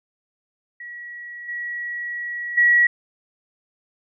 sine tone with level steps, 1922 Hz, B6, 48 cents flat, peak -33 / -26 / -12 dBFS, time 0.8-2.87 s, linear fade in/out 5 ms, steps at 1.48 / 2.57 s, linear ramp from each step 10 ms, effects none

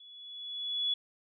sine tone with level ramp, 3403 Hz, G#7, 41 cents sharp, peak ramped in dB -51 to -26 dBFS, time 0-0.94 s, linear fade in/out 5 ms, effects none

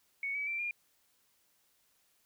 sine tone with pitch steps, 2222 / 2283 / 2346 / 2411 Hz, C#7 / D7 / D7 / D7, +4 / -50 / -2 / +45 cents, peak -33 dBFS, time 0.23-0.71 s, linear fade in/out 2 ms, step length 120 ms, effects white hiss -72 dBFS RMS until 2.25 s

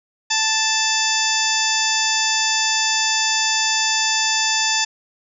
harmonic tone with a mistuned harmonic, 880 Hz, A5, in tune, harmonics 1 / 2 / 3 / 4 / 5 / 6 / 7 / 8, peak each -25 / -25 / -25 / -25 / -25 / -25 / -25 / -25 dBFS, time 0.3-4.85 s, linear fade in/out 10 ms, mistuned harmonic 5, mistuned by +110 cents, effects none

